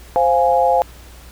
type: chord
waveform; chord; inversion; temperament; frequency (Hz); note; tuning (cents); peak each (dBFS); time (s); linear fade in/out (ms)
sine; F minor; second; equal; 523.3 / 698.5 / 830.6; C5 / F5 / Ab5; 0 / 0 / 0; -16; 0.16-0.82; 0
effects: added 60 Hz sine -39 dBFS peak until 1.31 s + pink hiss -44 dBFS RMS until 1.31 s